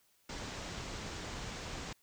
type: low-pass noise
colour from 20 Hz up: pink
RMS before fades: -43 dBFS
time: 0.29-1.93 s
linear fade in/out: 5 ms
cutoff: 7600 Hz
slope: 48 dB/octave
effects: white hiss -71 dBFS RMS until 2.02 s